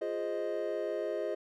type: chord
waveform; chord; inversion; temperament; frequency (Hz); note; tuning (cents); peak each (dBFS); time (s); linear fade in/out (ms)
triangle; F minor seventh; none; equal; 349.2 / 415.3 / 523.3 / 622.3; F4 / Ab4 / C5 / Eb5; 0 / 0 / 0 / 0; -37 / -35 / -37 / -34; 0.01-1.35; 10
effects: none